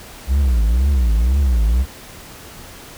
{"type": "tone with vibrato", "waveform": "triangle", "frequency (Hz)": 61.74, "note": "B1", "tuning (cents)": 0, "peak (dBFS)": -10, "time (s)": [0.27, 1.86], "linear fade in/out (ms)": 50, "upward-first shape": "triangle", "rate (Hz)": 2, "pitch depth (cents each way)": 280, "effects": ["pink hiss -38 dBFS RMS until 2.97 s"]}